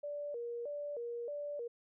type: tone with vibrato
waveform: sine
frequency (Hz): 525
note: C5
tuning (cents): +6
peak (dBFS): -38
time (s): 0.03-1.68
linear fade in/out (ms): 10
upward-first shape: square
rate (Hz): 1.6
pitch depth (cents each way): 180
effects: none